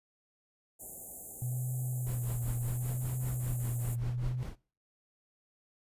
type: band-stop noise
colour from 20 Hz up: white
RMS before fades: -44 dBFS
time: 0.79-3.96 s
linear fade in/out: 20 ms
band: 800 to 6900 Hz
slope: 96 dB/octave
type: tone with vibrato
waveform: sine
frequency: 122.8 Hz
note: B2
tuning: 9 cents flat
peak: -32 dBFS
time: 1.42-4.43 s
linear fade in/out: 0 ms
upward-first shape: sine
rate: 0.72 Hz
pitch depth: 51 cents each way
type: noise with tremolo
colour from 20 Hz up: brown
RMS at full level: -38 dBFS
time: 2.06-4.56 s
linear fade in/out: 10 ms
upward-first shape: triangle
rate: 5.1 Hz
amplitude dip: 95%
effects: noise-tail reverb RT60 0.4 s tail -22 dB re dry + resampled to 32000 Hz